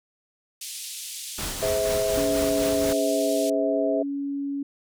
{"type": "band-pass noise", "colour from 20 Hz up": "white", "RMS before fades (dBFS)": -36, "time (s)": [0.61, 3.5], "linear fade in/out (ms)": 5, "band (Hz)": [2800, 11000], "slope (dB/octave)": 24}
{"type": "noise with tremolo", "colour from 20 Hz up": "pink", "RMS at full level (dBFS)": -30, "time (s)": [1.38, 2.93], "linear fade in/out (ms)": 5, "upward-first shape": "triangle", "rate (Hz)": 4.1, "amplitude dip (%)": 60}
{"type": "chord", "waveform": "sine", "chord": "Ab augmented", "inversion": "none", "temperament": "just", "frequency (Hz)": [415.3, 519.1, 648.9], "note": ["Ab4", "C5", "E5"], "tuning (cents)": [0, -14, -27], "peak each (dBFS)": [-28, -28, -24], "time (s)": [1.62, 4.03], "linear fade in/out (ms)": 10}
{"type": "tone with pitch glide", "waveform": "sine", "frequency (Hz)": [282.5, 280.4], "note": ["C#4", "C#4"], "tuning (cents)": [33, 20], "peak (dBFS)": -26, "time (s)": [2.17, 4.63], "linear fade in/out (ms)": 5, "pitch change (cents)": -13, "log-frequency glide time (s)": [2.33, 4.52]}
{"effects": []}